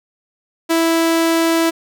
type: tone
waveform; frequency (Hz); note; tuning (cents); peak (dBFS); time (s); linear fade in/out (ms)
sawtooth; 329.6; E4; 0; -9; 0.69-1.71; 20
effects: none